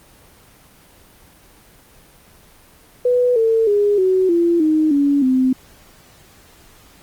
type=tone with pitch steps; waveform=sine; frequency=493.9 / 450.3 / 410.5 / 374.3 / 341.3 / 311.1 / 283.7 / 258.6 Hz; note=B4 / A4 / G#4 / F#4 / F4 / D#4 / C#4 / C4; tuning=0 / +40 / -20 / +20 / -40 / 0 / +40 / -20 cents; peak=-12 dBFS; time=3.05-5.53 s; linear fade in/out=5 ms; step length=310 ms; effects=pink hiss -48 dBFS RMS until 7.02 s + Opus 24 kbps